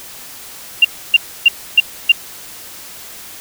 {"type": "tone bursts", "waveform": "sine", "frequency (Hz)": 2783, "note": "F7", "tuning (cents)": -7, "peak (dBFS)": -3, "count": 5, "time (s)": [0.82, 2.12], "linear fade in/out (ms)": 5, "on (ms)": 28, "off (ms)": 290, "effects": ["white hiss -34 dBFS RMS until 3.4 s"]}